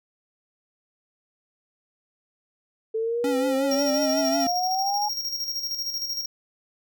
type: exponential sweep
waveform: sine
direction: up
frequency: 439.5 to 844 Hz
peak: -23 dBFS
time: 2.94-5.09 s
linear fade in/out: 10 ms
type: tone with vibrato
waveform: square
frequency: 273.6 Hz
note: C#4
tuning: 23 cents flat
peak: -25 dBFS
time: 3.24-4.47 s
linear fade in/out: 2 ms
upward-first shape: triangle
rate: 5.5 Hz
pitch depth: 67 cents each way
type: tone with tremolo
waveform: square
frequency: 5588 Hz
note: F8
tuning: in tune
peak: -26 dBFS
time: 3.71-6.26 s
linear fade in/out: 5 ms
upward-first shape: square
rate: 13 Hz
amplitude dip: 50%
effects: none